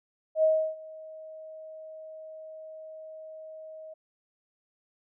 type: tone with ADSR envelope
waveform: sine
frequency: 631 Hz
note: D#5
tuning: 24 cents sharp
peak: -18 dBFS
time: 0.35-3.94 s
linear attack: 82 ms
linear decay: 320 ms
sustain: -23 dB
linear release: 9 ms
effects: none